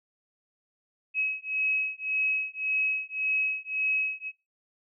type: beating tone pair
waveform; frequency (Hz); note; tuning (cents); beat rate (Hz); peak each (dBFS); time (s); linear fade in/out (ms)
sine; 2557 / 2558.8; D#7 / D#7; +47 / +48; 1.8; -29; 1.14-4.32; 50
effects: noise-tail reverb RT60 0.3 s tail -26 dB re dry